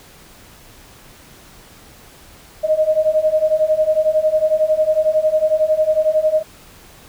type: beating tone pair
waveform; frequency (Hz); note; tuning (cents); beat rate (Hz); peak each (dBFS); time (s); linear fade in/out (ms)
sine; 616 / 627; D#5 / D#5; -17 / +13; 11; -17 / -15; 2.63-6.43; 20
effects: pink hiss -44 dBFS RMS until 7.08 s